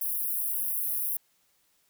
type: high-pass noise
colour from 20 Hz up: white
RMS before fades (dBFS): -30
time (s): 0.01-1.17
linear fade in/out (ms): 5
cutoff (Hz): 10000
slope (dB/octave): 96
effects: white hiss -69 dBFS RMS until 1.89 s